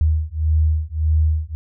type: beating tone pair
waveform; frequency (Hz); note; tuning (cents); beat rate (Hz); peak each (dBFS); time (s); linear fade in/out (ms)
sine; 77.3 / 79; D#2 / D#2; -11 / +27; 1.7; -18; 0.01-1.55; 0
effects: none